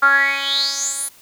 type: tone with band-pass filter sweep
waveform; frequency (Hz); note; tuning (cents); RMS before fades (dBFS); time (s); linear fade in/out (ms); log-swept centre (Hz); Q
10% pulse; 277.2; C#4; 0; -18; 0.02-1.09; 10; 1300 to 11000; 9
effects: white hiss -48 dBFS RMS until 1.21 s